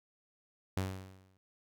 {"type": "tone with exponential decay", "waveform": "sawtooth", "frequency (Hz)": 94.7, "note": "F#2", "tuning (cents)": 41, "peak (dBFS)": -26, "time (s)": [0.77, 1.37], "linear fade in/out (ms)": 0, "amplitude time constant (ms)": 130, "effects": []}